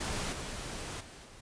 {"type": "noise with level steps", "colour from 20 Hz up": "pink", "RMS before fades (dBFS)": [-35, -40, -50, -53], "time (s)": [0, 1.41], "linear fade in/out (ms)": 10, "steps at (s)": [0.32, 1, 1.24], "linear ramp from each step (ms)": 10, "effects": ["resampled to 22050 Hz"]}